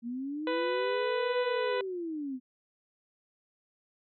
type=linear two-way sweep; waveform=sine; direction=up then down; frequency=228.7 to 493.9 to 248.1 Hz; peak=-33 dBFS; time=0.02-2.4 s; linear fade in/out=50 ms; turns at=1.4 s
type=harmonic tone; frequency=496.4 Hz; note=B4; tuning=9 cents sharp; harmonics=1 / 2 / 3 / 4 / 5 / 6 / 7 / 8; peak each=-30 / -36 / -40 / -42 / -44 / -46 / -47 / -48 dBFS; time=0.47-1.81 s; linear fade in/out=2 ms
effects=none